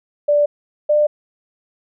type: tone pair in turn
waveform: sine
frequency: 586 / 597.3 Hz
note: D5 / D5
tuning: -4 / +29 cents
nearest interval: unison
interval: 33 cents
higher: second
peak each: -11 dBFS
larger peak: neither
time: 0.28-0.46 / 0.89-1.07 s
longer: neither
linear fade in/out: 10 ms
effects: none